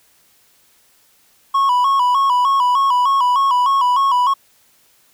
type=tone with vibrato; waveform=triangle; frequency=1040 Hz; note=C6; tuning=11 cents flat; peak=-10 dBFS; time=1.54-4.34 s; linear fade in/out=10 ms; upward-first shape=square; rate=3.3 Hz; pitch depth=92 cents each way; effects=white hiss -55 dBFS RMS until 5.13 s